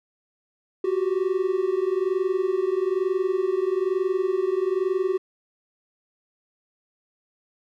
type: tone pair together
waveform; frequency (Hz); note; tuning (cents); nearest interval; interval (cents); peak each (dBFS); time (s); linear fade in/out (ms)
triangle; 365.6 / 386.7; F#4 / G4; -21 / -24; minor second; 97; -22; 0.84-5.18; 5
effects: none

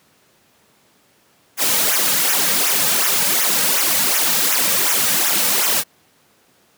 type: noise with flanger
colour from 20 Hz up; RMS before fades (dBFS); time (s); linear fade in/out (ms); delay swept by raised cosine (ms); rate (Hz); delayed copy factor
white; -17; 1.57-5.84; 50; 0.22 to 2.92; 2.7; -0.8
effects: pink hiss -56 dBFS RMS until 6.77 s + high-pass 150 Hz 12 dB/octave

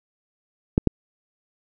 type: clicks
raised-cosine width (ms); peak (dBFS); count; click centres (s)
3; -3; 2; 0.779 / 0.873
effects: none

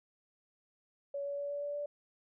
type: tone with pitch steps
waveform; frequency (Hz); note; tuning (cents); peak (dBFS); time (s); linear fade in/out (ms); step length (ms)
sine; 564 / 567.6 / 571.2 / 574.9 / 578.5 / 582.2; C#5 / C#5 / D5 / D5 / D5 / D5; +30 / +41 / -48 / -37 / -26 / -15; -35; 1.14-1.86; 5; 120
effects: none

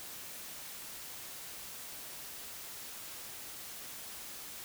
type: silence
effects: white hiss -46 dBFS RMS until 4.64 s

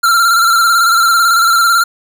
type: tone with vibrato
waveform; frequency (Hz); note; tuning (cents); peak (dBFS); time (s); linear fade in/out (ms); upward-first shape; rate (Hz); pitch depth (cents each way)
square; 1368; F6; -36; -8; 0.03-1.84; 10; square; 18; 40
effects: none

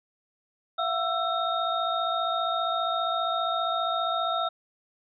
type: tone cluster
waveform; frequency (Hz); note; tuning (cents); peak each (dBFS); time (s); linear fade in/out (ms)
sine; 673 / 728 / 1331 / 3699; E5 / F#5 / E6 / A#7; +36 / -28 / +16 / -14; -30 / -32 / -28 / -33; 0.78-4.49; 10
effects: none

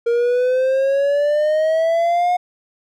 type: exponential sweep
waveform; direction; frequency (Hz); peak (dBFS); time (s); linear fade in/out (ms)
triangle; up; 466.2 to 723; -12; 0.06-2.37; 10
effects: none

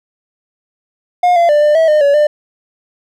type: tone with pitch steps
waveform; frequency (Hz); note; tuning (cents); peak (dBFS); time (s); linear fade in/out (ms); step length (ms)
triangle; 714 / 685 / 592 / 597 / 648 / 607 / 567 / 597; F5 / F5 / D5 / D5 / E5 / D#5 / C#5 / D5; +38 / -34 / +14 / +28 / -30 / -43 / +39 / +28; -5; 1.23-2.27; 5; 130
effects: none

